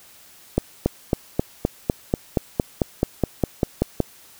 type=accelerating click train; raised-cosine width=2 ms; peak=-4 dBFS; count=16; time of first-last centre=0.58-4.003 s; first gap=280 ms; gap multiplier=0.97; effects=white hiss -49 dBFS RMS until 4.39 s